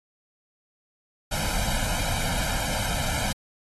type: noise with comb filter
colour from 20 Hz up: pink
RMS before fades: -27 dBFS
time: 1.31-3.33 s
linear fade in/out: 10 ms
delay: 1.3 ms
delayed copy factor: +0.95
effects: AAC 32 kbps